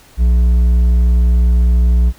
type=tone with hard clipping; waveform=triangle; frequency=60 Hz; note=B1; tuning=49 cents flat; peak=-9 dBFS; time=0.17-2.13 s; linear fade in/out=50 ms; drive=7 dB; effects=pink hiss -45 dBFS RMS until 2.18 s